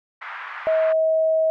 white band-pass noise, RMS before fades -34 dBFS, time 0.21-0.93 s, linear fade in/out 10 ms, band 990 to 1800 Hz, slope 24 dB/octave
sine tone, 639 Hz, D#5, 46 cents sharp, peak -16 dBFS, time 0.67-1.5 s, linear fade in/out 0 ms
effects none

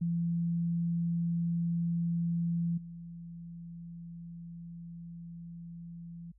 sine tone with level steps, 169.5 Hz, E3, 49 cents sharp, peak -28 / -42 dBFS, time 0.01-6.32 s, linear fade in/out 10 ms, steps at 2.77 s, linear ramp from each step 10 ms, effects added 50 Hz sine -60 dBFS peak until 6.38 s

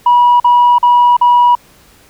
sine tone bursts, 970 Hz, B5, 31 cents flat, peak -3 dBFS, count 4, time 0.06-1.552 s, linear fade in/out 5 ms, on 340 ms, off 44 ms, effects tanh soft clip ceiling -2 dBFS + pink hiss -45 dBFS RMS until 2.09 s

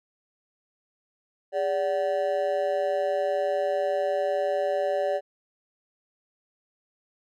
triangle tone with amplitude modulation, 578 Hz, D5, 28 cents flat, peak -17 dBFS, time 1.52-5.21 s, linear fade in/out 50 ms, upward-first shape sine, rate 171 Hz, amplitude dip 95%, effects none

